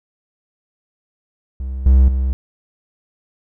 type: tone with level steps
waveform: triangle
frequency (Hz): 65.3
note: C2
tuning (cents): -3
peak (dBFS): -20 / -5 / -13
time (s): 1.6-2.33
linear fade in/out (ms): 0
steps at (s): 1.86 / 2.08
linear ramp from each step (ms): 2
effects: none